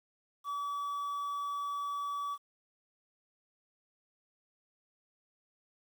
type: tone with quantisation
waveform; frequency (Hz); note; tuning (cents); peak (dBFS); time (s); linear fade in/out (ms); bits
triangle; 1145; D6; -44; -32; 0.44-2.38; 50; 10
effects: none